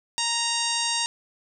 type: harmonic tone with a mistuned harmonic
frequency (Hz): 932.3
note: A#5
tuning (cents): 0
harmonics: 1 / 2 / 3 / 4 / 5 / 6 / 7 / 8 / 9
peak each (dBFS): -31 / -35 / -31 / -30 / -31 / -32 / -33 / -36 / -33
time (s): 0.18-1.06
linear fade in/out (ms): 0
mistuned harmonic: 9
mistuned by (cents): +35
effects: none